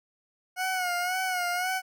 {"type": "tone with vibrato", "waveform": "20% pulse", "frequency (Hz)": 728, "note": "F#5", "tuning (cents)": -28, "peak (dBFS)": -22, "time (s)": [0.56, 1.82], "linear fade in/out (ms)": 50, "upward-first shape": "sine", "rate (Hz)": 1.9, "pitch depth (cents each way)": 59, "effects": []}